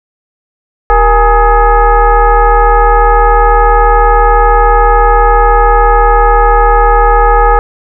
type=tone with frequency modulation; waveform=sine; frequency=393.1 Hz; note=G4; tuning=5 cents sharp; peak=-3 dBFS; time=0.9-7.59 s; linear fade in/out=0 ms; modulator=433 Hz; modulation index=2.2; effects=none